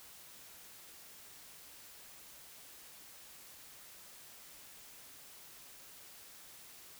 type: silence
effects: white hiss -55 dBFS RMS until 6.99 s